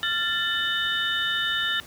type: tone cluster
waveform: sine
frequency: 1380 / 1763 / 2995 / 3651 Hz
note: F6 / A6 / F#7 / A#7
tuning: -21 / +3 / +20 / -37 cents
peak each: -31 / -27 / -29 / -28 dBFS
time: 0.03-1.8 s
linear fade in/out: 0 ms
effects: pink hiss -46 dBFS RMS until 1.86 s + high-pass 60 Hz 12 dB/octave